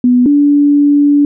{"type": "tone pair in turn", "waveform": "sine", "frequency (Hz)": [247.2, 288.7], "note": ["B3", "D4"], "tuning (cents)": [2, -30], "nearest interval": "minor third", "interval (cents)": 268, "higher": "second", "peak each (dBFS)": -5, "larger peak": "neither", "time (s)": [[0.04, 0.26], [0.26, 1.25]], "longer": "second", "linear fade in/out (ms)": 2, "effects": []}